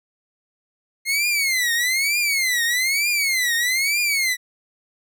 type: tone with vibrato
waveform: sawtooth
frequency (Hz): 2116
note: C7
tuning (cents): +19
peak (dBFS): -15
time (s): 1.05-4.37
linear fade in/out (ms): 50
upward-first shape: triangle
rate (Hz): 1.1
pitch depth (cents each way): 250
effects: none